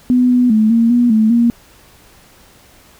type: tone with pitch steps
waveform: sine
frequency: 249.3 / 247.5 / 216.9 / 230.4 / 241.7 / 218.5 / 235.6 Hz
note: B3 / B3 / A3 / A#3 / B3 / A3 / A#3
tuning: +16 / +4 / -25 / -20 / -37 / -12 / +19 cents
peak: -8 dBFS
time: 0.1-1.5 s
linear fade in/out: 0 ms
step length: 200 ms
effects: pink hiss -46 dBFS RMS until 2.99 s